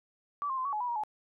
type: tone with pitch steps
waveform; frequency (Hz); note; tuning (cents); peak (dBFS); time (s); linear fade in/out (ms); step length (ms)
sine; 1154 / 1060 / 1033 / 1124 / 848 / 981 / 948 / 851; D6 / C6 / C6 / C#6 / G#5 / B5 / A#5 / G#5; -31 / +22 / -22 / +24 / +36 / -12 / +29 / +42; -30; 0.42-1.036; 0; 77
effects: none